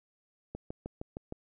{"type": "click train", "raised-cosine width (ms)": 2, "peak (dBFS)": -25, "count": 6, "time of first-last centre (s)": [0.55, 1.324], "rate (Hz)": 6.46, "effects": []}